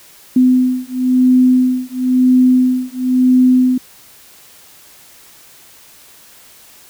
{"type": "beating tone pair", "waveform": "sine", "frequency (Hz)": [253.5, 254.48], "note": ["B3", "C4"], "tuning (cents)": [45, -48], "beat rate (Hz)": 0.98, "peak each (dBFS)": -12, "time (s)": [0.36, 3.78], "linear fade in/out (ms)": 5, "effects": ["white hiss -43 dBFS RMS until 6.89 s"]}